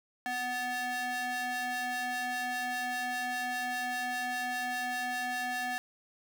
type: ring-modulated tone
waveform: 45% pulse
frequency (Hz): 497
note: B4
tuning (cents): +11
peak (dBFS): -29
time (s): 0.26-5.78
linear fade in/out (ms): 0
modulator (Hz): 1240
effects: none